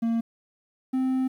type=tone pair in turn; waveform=triangle; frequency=229.6 / 260.2 Hz; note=A#3 / C4; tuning=-26 / -9 cents; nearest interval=major second; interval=217 cents; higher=second; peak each=-20 dBFS; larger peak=neither; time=0.02-0.21 / 0.93-1.28 s; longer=second; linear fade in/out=10 ms; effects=10-bit